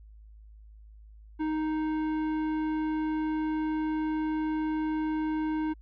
triangle tone with tanh clipping, 311.1 Hz, D#4, in tune, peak -29 dBFS, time 1.39-5.74 s, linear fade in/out 20 ms, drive 17 dB, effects added 53 Hz sine -48 dBFS peak until 5.81 s

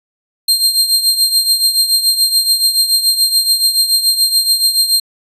sawtooth tone with tremolo, 4186 Hz, C8, in tune, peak -4 dBFS, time 0.48-5 s, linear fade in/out 5 ms, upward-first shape triangle, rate 7 Hz, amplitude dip 75%, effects resampled to 32000 Hz

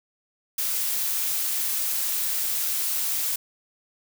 blue noise, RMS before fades -26 dBFS, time 0.58-3.36 s, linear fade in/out 5 ms, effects none

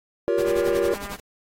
triangle chord, G half-diminished seventh, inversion third, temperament just, 352.8 / 392 / 470.4 / 564.5 Hz, F4 / G4 / Bb4 / Db5, +18 / 0 / +16 / +31 cents, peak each -23 / -24 / -22 / -23 dBFS, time 0.28-0.94 s, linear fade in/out 0 ms
pink noise with tremolo, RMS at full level -34 dBFS, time 0.38-1.2 s, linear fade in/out 2 ms, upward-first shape sine, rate 11 Hz, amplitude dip 90%
click train, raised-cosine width 0.5 ms, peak -24 dBFS, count 143, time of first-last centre 0.45-1.156 s, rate 201 Hz
effects AAC 48 kbps

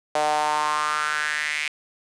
sawtooth tone with high-pass filter sweep, 151 Hz, D3, 48 cents sharp, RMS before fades -24 dBFS, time 0.15-1.68 s, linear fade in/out 2 ms, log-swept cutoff 660 to 2300 Hz, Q 4.6, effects resampled to 22050 Hz + 7-bit

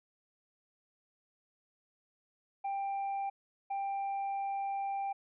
triangle tone bursts at uneven times, 790 Hz, G5, 13 cents sharp, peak -31 dBFS, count 2, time 2.64-3.3 / 3.7-5.13 s, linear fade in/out 10 ms, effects resampled to 8000 Hz

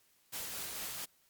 white noise with tremolo, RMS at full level -40 dBFS, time 0.32-1.06 s, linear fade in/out 20 ms, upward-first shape triangle, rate 4.4 Hz, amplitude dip 30%, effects white hiss -70 dBFS RMS until 1.29 s + Opus 48 kbps

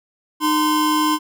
square tone pair together, 306.5 / 1031 Hz, D#4 / C6, -26 / -26 cents, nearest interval octave + major sixth, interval 2100 cents, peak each -19 dBFS, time 0.4-1.19 s, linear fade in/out 50 ms, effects none

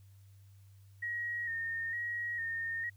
sine tone with vibrato, 1864.7 Hz, A#6, in tune, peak -34 dBFS, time 1.02-2.9 s, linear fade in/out 10 ms, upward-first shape square, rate 1.1 Hz, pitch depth 31 cents each way, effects added 98 Hz sine -55 dBFS peak until 2.96 s + white hiss -72 dBFS RMS until 2.96 s

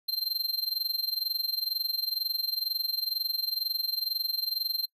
square tone with amplitude modulation, 4151 Hz, C8, 15 cents flat, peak -25 dBFS, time 0.08-4.86 s, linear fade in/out 10 ms, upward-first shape sine, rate 22.1 Hz, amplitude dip 85%, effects noise-tail reverb RT60 0.1 s tail -24 dB re dry

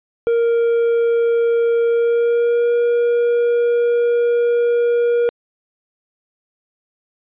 triangle tone with pitch glide, 466.2 to 475.4 Hz, A#4 to A#4, 0 to +34 cents, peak -11 dBFS, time 0.27-5.29 s, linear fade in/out 0 ms, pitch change +34 cents, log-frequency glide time 1.87-2.73 s, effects resampled to 8000 Hz

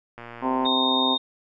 click train, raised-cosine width 0.5 ms, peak -24 dBFS, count 58, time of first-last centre 0.18-0.663 s, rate 118 Hz
harmonic tone, 130 Hz, C3, 11 cents flat, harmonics 2 / 3 / 4 / 5 / 6 / 7 / 8, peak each -25 / -32 / -33 / -34 / -32 / -27 / -29 dBFS, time 0.41-1.18 s, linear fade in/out 50 ms
sine tone, 3683 Hz, A#7, 22 cents flat, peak -22 dBFS, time 0.65-1.18 s, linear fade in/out 10 ms
effects none

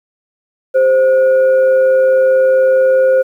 sine tone with frequency modulation, 523.3 Hz, C5, in tune, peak -7 dBFS, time 0.74-3.23 s, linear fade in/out 20 ms, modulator 922 Hz, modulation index 0.3, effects 8-bit

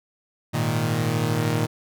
sawtooth chord, Ab suspended second, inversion none, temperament equal, 103.83 / 116.54 / 155.56 Hz, Ab2 / Bb2 / Eb3, 0 / 0 / 0 cents, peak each -26 / -20 / -21 dBFS, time 0.53-1.67 s, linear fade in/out 20 ms, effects none

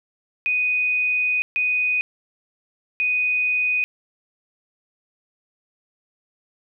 sine tone bursts at uneven times, 2489 Hz, D#7, in tune, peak -18 dBFS, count 3, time 0.46-1.42 / 1.56-2.01 / 3-3.84 s, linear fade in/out 0 ms, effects none

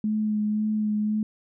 sine tone with vibrato, 212.9 Hz, G#3, 43 cents sharp, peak -22 dBFS, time 0.04-1.23 s, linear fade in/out 2 ms, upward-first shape sine, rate 1.9 Hz, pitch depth 17 cents each way, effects none

